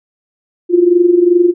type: tone with amplitude modulation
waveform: sine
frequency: 351.1 Hz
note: F4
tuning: 9 cents sharp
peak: -3 dBFS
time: 0.69-1.54 s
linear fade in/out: 50 ms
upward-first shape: sine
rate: 22.6 Hz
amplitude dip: 70%
effects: none